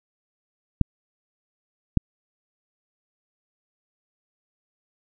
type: clicks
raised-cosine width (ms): 5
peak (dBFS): -4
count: 2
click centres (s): 0.813 / 1.973
effects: none